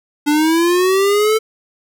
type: linear sweep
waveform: square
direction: up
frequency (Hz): 290.1 to 443.1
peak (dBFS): -12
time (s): 0.26-1.39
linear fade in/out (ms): 20
effects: none